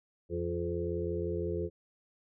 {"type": "harmonic tone with a mistuned harmonic", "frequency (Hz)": 85.9, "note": "F2", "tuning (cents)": -28, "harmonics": [1, 2, 4, 5, 6], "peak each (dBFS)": [-37, -40, -36, -36, -41], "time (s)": [0.29, 1.7], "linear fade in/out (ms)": 50, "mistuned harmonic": 4, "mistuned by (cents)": 32, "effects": []}